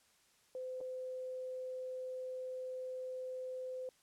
sine tone with dropouts, 512 Hz, C5, 38 cents flat, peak -40 dBFS, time 0.55-3.89 s, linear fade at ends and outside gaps 1 ms, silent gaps 0.805-0.811 s, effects white hiss -70 dBFS RMS until 4.02 s + low-pass 10000 Hz 12 dB/octave

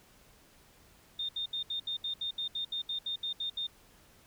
sine tone bursts, 3642 Hz, A#7, 41 cents flat, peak -32 dBFS, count 15, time 1.19-3.669 s, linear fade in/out 5 ms, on 99 ms, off 71 ms, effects pink hiss -61 dBFS RMS until 4.26 s

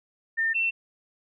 sine tone pair in turn, 1809 / 2695 Hz, A6 / E7, +48 / +38 cents, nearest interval perfect fifth, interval 690 cents, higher second, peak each -22 dBFS, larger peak neither, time 0.37-0.54 / 0.54-0.71 s, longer neither, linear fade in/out 20 ms, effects none

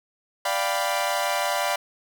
sawtooth chord, G dominant seventh, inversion second, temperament equal, 587.3 / 698.5 / 784 / 987.8 Hz, D5 / F5 / G5 / B5, 0 / 0 / 0 / 0 cents, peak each -24 / -24 / -26 / -25 dBFS, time 0.45-1.76 s, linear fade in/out 5 ms, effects none

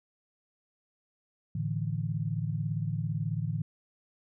sine chord, A suspended fourth, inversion none, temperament equal, 110 / 146.83 / 164.81 Hz, A2 / D3 / E3, 0 / 0 / 0 cents, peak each -33 / -33 / -34 dBFS, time 1.55-3.62 s, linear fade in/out 5 ms, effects none

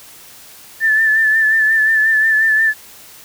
sine tone with vibrato, 1760 Hz, A6, in tune, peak -10 dBFS, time 0.8-2.74 s, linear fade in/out 50 ms, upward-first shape sine, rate 5.6 Hz, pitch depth 36 cents each way, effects white hiss -40 dBFS RMS until 3.24 s

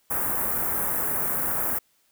white band-stop noise, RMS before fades -26 dBFS, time 0.1-1.79 s, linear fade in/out 10 ms, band 1600 to 11000 Hz, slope 24 dB/octave, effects white hiss -66 dBFS RMS until 2.11 s

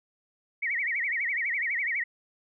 sine tone with vibrato, 2064 Hz, C7, 24 cents flat, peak -26 dBFS, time 0.62-2.04 s, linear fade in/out 10 ms, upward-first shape sine, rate 12 Hz, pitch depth 200 cents each way, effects none

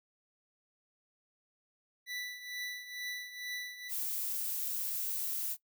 25% pulse tone with tremolo, 1975.5 Hz, B6, in tune, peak -33 dBFS, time 2.06-3.92 s, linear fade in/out 50 ms, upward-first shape triangle, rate 2.2 Hz, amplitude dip 75%
violet noise, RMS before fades -36 dBFS, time 3.88-5.57 s, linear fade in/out 50 ms
effects noise-tail reverb RT60 0.1 s tail -19 dB re dry

